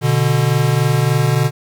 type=tone pair together; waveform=square; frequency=123.2 / 146.65 Hz; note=B2 / D3; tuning=-4 / -2 cents; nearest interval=minor third; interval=302 cents; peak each=-16 dBFS; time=0.01-1.51 s; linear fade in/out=50 ms; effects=8-bit